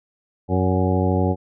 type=harmonic tone with a mistuned harmonic; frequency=92.5 Hz; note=F#2; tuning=in tune; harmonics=1 / 2 / 3 / 4 / 5 / 6 / 8 / 9; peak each=-20 / -23 / -25 / -26 / -27 / -28 / -29 / -30 dBFS; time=0.48-1.36 s; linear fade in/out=50 ms; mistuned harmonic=6; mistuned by=+29 cents; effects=none